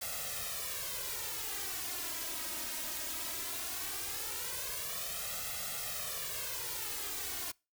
white noise with flanger, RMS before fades -39 dBFS, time 0.01-7.52 s, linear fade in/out 10 ms, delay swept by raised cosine 1.5 to 3.2 ms, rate 0.18 Hz, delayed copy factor +0.95, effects noise-tail reverb RT60 0.3 s tail -26 dB re dry

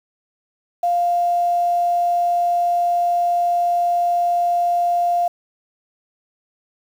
sine tone with quantisation, 698.5 Hz, F5, in tune, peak -15 dBFS, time 0.83-5.28 s, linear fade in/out 5 ms, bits 7, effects none

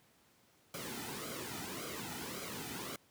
pink noise with flanger, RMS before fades -43 dBFS, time 0.74-2.96 s, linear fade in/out 2 ms, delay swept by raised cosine 1.1 to 1.85 ms, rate 1.8 Hz, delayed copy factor -0.65, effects pink hiss -68 dBFS RMS until 3.1 s + high-pass 100 Hz 12 dB/octave

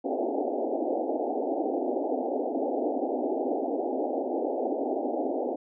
pink band-pass noise, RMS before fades -29 dBFS, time 0.04-5.56 s, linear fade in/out 10 ms, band 250 to 810 Hz, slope 96 dB/octave, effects none

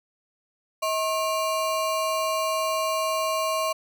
square ring-modulated tone, 859 Hz, A5, 42 cents flat, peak -21 dBFS, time 0.82-3.73 s, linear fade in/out 10 ms, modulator 221 Hz, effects none

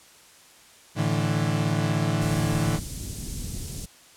35% pulse chord, A suspended fourth, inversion none, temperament equal with one note detuned, 110 / 148.11 / 164.81 Hz, A2 / D3 / E3, 0 / +15 / 0 cents, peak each -25 dBFS, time 0.95-2.8 s, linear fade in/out 50 ms
pink band-stop noise, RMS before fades -33 dBFS, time 2.21-3.86 s, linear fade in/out 10 ms, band 220 to 6600 Hz, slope 12 dB/octave
effects white hiss -52 dBFS RMS until 4.16 s + low-pass 10000 Hz 12 dB/octave

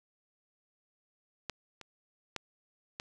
clicks, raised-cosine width 0.2 ms, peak -18 / -29 / -18 / -21 dBFS, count 4, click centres 1.497 / 1.813 / 2.363 / 2.999 s, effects none

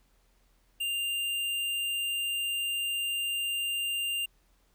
sine tone with hard clipping, 2794 Hz, F7, in tune, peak -30 dBFS, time 0.8-4.26 s, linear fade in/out 10 ms, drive 15 dB, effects added 42 Hz sine -65 dBFS peak until 4.74 s + pink hiss -70 dBFS RMS until 4.74 s

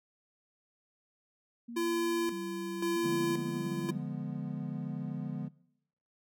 sine tone with vibrato, 212 Hz, G#3, 36 cents sharp, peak -40 dBFS, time 1.68-4 s, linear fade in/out 10 ms, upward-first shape square, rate 0.78 Hz, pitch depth 180 cents each way
square tone with tremolo, 339.5 Hz, F4, 49 cents flat, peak -30 dBFS, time 1.76-3.91 s, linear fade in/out 10 ms, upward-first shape square, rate 0.94 Hz, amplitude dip 60%
triangle chord, D diminished seventh, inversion none, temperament equal, 146.83 / 174.61 / 207.7 / 246.9 Hz, D3 / F3 / Ab3 / Cb4, 0 / 0 / 0 / 0 cents, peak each -37 / -38 / -39 / -39 dBFS, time 3.03-5.49 s, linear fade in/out 20 ms
effects noise-tail reverb RT60 0.8 s tail -22 dB re dry

